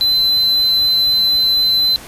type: tone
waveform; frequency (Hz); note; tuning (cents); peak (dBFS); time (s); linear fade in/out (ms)
triangle; 4048; B7; +42; -10; 0.01-1.96; 0
effects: pink hiss -35 dBFS RMS until 2.07 s + resampled to 32000 Hz